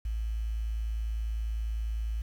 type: tone with quantisation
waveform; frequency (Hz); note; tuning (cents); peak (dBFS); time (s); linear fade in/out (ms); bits
sine; 55; A1; 0; -29; 0.05-2.22; 5; 9
effects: none